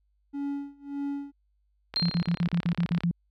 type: tone with tremolo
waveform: triangle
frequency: 282.3 Hz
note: C#4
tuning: 32 cents sharp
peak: -26 dBFS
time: 0.33-1.32 s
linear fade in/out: 20 ms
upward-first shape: sine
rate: 1.7 Hz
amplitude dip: 95%
type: click train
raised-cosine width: 0.3 ms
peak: -20 dBFS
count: 39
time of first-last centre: 1.94-3.035 s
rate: 34.7 Hz
type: tone with exponential decay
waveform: sine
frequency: 4186 Hz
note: C8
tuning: in tune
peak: -22 dBFS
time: 1.96-2.42 s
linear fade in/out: 0 ms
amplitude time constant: 100 ms
type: tone bursts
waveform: sine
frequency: 171.7 Hz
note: F3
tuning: 29 cents flat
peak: -22 dBFS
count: 9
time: 2.02-3.112 s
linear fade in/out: 2 ms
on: 76 ms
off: 51 ms
effects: added 50 Hz sine -67 dBFS peak until 3.3 s